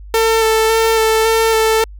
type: tone with vibrato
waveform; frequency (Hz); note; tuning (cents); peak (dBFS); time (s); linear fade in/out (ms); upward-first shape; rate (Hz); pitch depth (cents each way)
sawtooth; 445.7; A4; +22; -7; 0.14-1.84; 2; square; 1.8; 14
effects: added 50 Hz sine -31 dBFS peak until 1.99 s